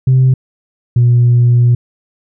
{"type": "tone pair in turn", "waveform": "sine", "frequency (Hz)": [130, 120.9], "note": ["C3", "B2"], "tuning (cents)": [-11, -36], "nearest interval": "minor second", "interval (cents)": 125, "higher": "first", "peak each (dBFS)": -4, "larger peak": "neither", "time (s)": [[0.07, 0.34], [0.96, 1.75]], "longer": "second", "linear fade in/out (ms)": 5, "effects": ["tanh soft clip ceiling -3 dBFS"]}